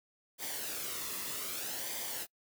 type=noise with flanger; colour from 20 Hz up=white; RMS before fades=-39 dBFS; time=0.38-2.27 s; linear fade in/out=50 ms; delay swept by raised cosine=0.73 to 1.32 ms; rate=0.63 Hz; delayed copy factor=-0.55; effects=noise-tail reverb RT60 0.1 s tail -26 dB re dry